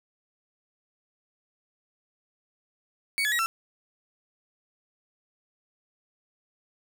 35% pulse tone with pitch steps, 2238 / 1706 / 1905 / 1341 Hz, C#7 / G#6 / A#6 / E6, +16 / +46 / +37 / +29 cents, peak -22 dBFS, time 3.18-3.46 s, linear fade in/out 0 ms, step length 70 ms, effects none

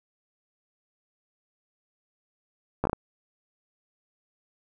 slowing click train, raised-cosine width 1 ms, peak -11 dBFS, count 5, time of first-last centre 2.84-2.931 s, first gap 13 ms, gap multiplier 1.39, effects none

